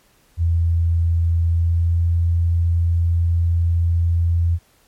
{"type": "tone with pitch glide", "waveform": "sine", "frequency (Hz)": [83.9, 84.78], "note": ["E2", "E2"], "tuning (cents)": [31, 49], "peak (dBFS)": -14, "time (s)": [0.37, 4.59], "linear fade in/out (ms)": 50, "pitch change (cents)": 18, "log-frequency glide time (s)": [1.47, 2], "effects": ["pink hiss -57 dBFS RMS until 4.87 s", "MP3 64 kbps"]}